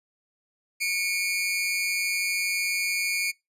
sawtooth tone pair together, 2217 / 2404 Hz, C#7 / D7, 0 / +40 cents, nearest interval minor second, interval 140 cents, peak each -24 dBFS, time 0.8-3.32 s, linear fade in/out 20 ms, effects noise-tail reverb RT60 0.2 s tail -24 dB re dry + resampled to 32000 Hz

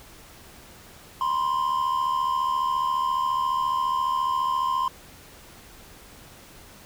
triangle tone pair together, 972 / 1046.5 Hz, B5 / C6, -28 / 0 cents, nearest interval minor second, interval 128 cents, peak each -27 / -21 dBFS, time 1.21-4.88 s, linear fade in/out 2 ms, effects pink hiss -48 dBFS RMS until 6.85 s

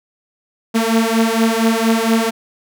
sawtooth beating tone pair, 223.9 / 228.2 Hz, A3 / A#3, +30 / -37 cents, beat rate 4.3 Hz, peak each -12 dBFS, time 0.74-2.31 s, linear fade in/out 20 ms, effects none

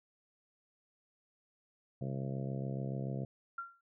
harmonic tone, 67 Hz, C2, 42 cents sharp, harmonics 2 / 3 / 4 / 5 / 6 / 7 / 8 / 9 / 10, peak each -37 / -42 / -49 / -49 / -50 / -50 / -49 / -55 / -51 dBFS, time 2.01-3.25 s, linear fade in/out 5 ms
sine tone with exponential decay, 1377 Hz, F6, 25 cents flat, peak -35 dBFS, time 3.58-3.81 s, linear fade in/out 5 ms, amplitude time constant 50 ms
effects none

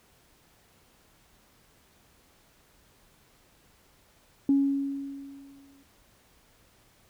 sine tone with exponential decay, 277.2 Hz, C#4, in tune, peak -17 dBFS, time 4.49-5.83 s, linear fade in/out 2 ms, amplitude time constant 290 ms, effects tanh soft clip ceiling -13 dBFS + pink hiss -62 dBFS RMS until 7.09 s

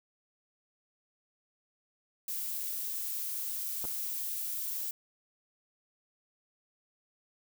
violet noise, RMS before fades -36 dBFS, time 2.28-4.91 s, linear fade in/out 2 ms
clicks, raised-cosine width 1 ms, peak -29 dBFS, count 2, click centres 3.842 / 3.852 s
effects none

